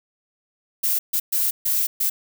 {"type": "noise bursts at uneven times", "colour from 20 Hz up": "violet", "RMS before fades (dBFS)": -21, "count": 5, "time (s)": [[0.83, 0.99], [1.13, 1.2], [1.32, 1.51], [1.65, 1.87], [2, 2.1]], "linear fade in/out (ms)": 10, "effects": []}